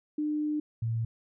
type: tone pair in turn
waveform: sine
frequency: 301 / 114.06 Hz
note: D4 / A#2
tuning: +43 / -37 cents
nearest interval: octave + perfect fourth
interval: 1680 cents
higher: first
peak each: -27 dBFS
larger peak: neither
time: 0.18-0.6 / 0.82-1.05 s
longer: first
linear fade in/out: 5 ms
effects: none